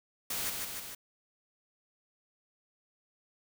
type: noise with echo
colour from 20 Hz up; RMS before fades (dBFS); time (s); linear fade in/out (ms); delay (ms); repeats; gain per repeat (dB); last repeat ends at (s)
white; -35; 0.3-0.5; 5; 150; 3; -3; 0.95
effects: none